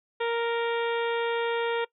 harmonic tone with a mistuned harmonic, 466.2 Hz, A#4, in tune, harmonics 1 / 2 / 3 / 4 / 5 / 6 / 7 / 8, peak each -26 / -32 / -36 / -38 / -40 / -42 / -43 / -44 dBFS, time 0.2-1.85 s, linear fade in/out 10 ms, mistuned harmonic 8, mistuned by -48 cents, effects noise-tail reverb RT60 0.1 s tail -21 dB re dry

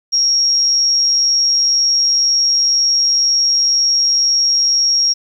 sine tone with amplitude modulation, 5590 Hz, F8, 1 cent sharp, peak -9 dBFS, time 0.12-5.14 s, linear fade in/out 20 ms, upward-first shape sine, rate 142 Hz, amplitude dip 35%, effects 8-bit

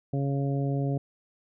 harmonic tone, 138.9 Hz, C#3, 4 cents sharp, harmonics 1 / 2 / 3 / 4 / 5, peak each -26 / -32 / -36 / -38 / -40 dBFS, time 0.13-0.98 s, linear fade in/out 5 ms, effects none

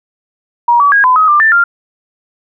sine tone with pitch steps, 951 / 1144 / 1638 / 1013 / 1266 / 1189 / 1776 / 1394 Hz, A#5 / D6 / G#6 / B5 / D#6 / D6 / A6 / F6, +34 / -46 / -24 / +44 / +30 / +21 / +16 / -4 cents, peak -5 dBFS, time 0.68-1.64 s, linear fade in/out 5 ms, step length 120 ms, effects none

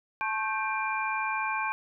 sine tone cluster, 872 / 1086 / 1567 / 2386 Hz, A5 / C#6 / G6 / D7, -16 / -36 / -1 / +27 cents, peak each -32 / -33 / -34 / -33 dBFS, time 0.21-1.72 s, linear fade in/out 0 ms, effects none

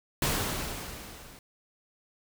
pink noise with level ramp, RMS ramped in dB -26 to -51 dBFS, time 0.22-1.39 s, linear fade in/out 2 ms, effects none

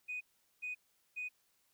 sine tone bursts, 2489 Hz, D#7, in tune, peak -37 dBFS, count 3, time 0.08-1.29 s, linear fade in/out 20 ms, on 130 ms, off 410 ms, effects tanh soft clip ceiling -34 dBFS + white hiss -75 dBFS RMS until 1.73 s

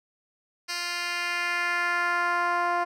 10% pulse tone with band-pass filter sweep, 349.2 Hz, F4, in tune, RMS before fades -27 dBFS, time 0.68-2.85 s, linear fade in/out 20 ms, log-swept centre 4400 to 810 Hz, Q 1.4, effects none

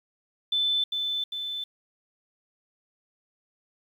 sine tone with echo, 3520 Hz, A7, in tune, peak -22 dBFS, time 0.52-0.84 s, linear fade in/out 5 ms, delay 400 ms, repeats 2, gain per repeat -4 dB, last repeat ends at 1.64 s, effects 9-bit

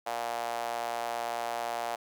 sawtooth tone with high-pass filter, 117.8 Hz, A#2, 19 cents sharp, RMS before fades -34 dBFS, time 0.06-1.96 s, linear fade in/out 10 ms, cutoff 710 Hz, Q 3.7, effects none

